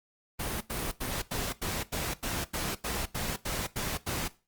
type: noise bursts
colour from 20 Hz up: pink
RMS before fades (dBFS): -33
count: 13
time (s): 0.39-4.282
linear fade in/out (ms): 10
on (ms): 220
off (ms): 86
effects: noise-tail reverb RT60 0.3 s tail -17 dB re dry + Opus 32 kbps